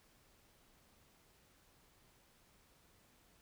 silence, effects pink hiss -69 dBFS RMS until 3.41 s

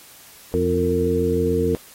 harmonic tone with a mistuned harmonic, 87 Hz, F2, 6 cents flat, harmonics 1 / 2 / 3 / 4 / 5, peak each -25 / -26 / -25 / -25 / -20 dBFS, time 0.54-1.75 s, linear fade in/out 0 ms, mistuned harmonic 5, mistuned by +77 cents, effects white hiss -46 dBFS RMS until 1.94 s + AAC 48 kbps

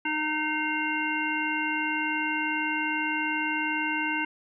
harmonic tone with a mistuned harmonic, 307.1 Hz, D#4, 23 cents flat, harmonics 1 / 3 / 5 / 7 / 9, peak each -32 / -32 / -32 / -32 / -32 dBFS, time 0.05-4.25 s, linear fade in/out 5 ms, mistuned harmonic 7, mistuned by -19 cents, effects none

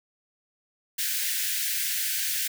white high-pass noise, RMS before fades -28 dBFS, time 0.98-2.48 s, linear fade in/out 10 ms, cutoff 1500 Hz, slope 96 dB/octave, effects none

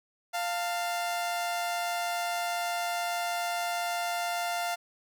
sawtooth tone pair together, 697.6 / 896 Hz, F5 / A5, -2 / +31 cents, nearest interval major third, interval 433 cents, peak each -26 / -34 dBFS, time 0.33-4.76 s, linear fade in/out 20 ms, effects none

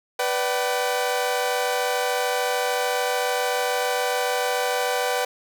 sawtooth chord, G major, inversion first, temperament equal with one note detuned, 493.9 / 587.3 / 764.3 Hz, B4 / D5 / G5, 0 / 0 / -44 cents, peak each -21 / -25 / -22 dBFS, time 0.19-5.25 s, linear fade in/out 5 ms, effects none

